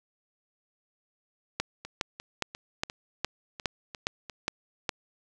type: two click trains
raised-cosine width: 0.2 ms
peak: -22 / -10 dBFS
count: 8 / 9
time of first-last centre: 1.85-4.298 / 1.6-4.892 s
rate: 2.86 / 2.43 Hz
effects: none